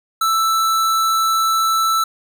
square tone, 1322 Hz, E6, 5 cents sharp, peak -15 dBFS, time 0.21-2.04 s, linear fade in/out 5 ms, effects none

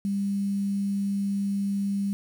sine tone with quantisation, 199.1 Hz, G3, 27 cents sharp, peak -24 dBFS, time 0.05-2.13 s, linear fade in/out 0 ms, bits 8, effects none

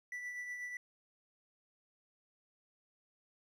triangle tone with tremolo, 1969 Hz, B6, 6 cents flat, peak -37 dBFS, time 0.12-0.77 s, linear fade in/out 2 ms, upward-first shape triangle, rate 8.2 Hz, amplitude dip 45%, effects none

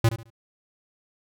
square tone with echo, 114.1 Hz, A#2, 37 cents flat, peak -16 dBFS, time 0.04-0.09 s, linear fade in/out 5 ms, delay 71 ms, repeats 3, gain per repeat -12 dB, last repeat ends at 0.303 s, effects none

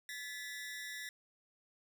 sawtooth ring-modulated tone, 1852 Hz, A#6, 12 cents flat, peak -36 dBFS, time 0.09-1.09 s, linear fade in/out 0 ms, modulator 129 Hz, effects none

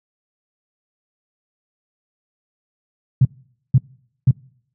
sine tone bursts, 129.6 Hz, C3, 16 cents flat, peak -7 dBFS, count 3, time 3.21-4.31 s, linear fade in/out 5 ms, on 40 ms, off 490 ms, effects noise-tail reverb RT60 0.7 s tail -26 dB re dry + high-pass 80 Hz 12 dB/octave

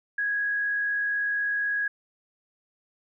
sine tone with frequency modulation, 1658 Hz, G#6, 3 cents flat, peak -24 dBFS, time 0.18-1.88 s, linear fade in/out 5 ms, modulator 64 Hz, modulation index 0.32, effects none

